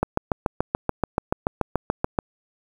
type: click train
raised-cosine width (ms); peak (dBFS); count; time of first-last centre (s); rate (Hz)
1; -6; 16; 0.03-2.188; 6.95
effects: 7-bit